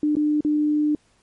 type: tone with dropouts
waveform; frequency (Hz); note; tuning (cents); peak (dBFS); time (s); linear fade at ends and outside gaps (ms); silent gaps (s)
sine; 299.7; D4; +35; -17; 0.03-0.95; 2; 0.154-0.167 / 0.407-0.448
effects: pink hiss -62 dBFS RMS until 1.22 s + MP3 48 kbps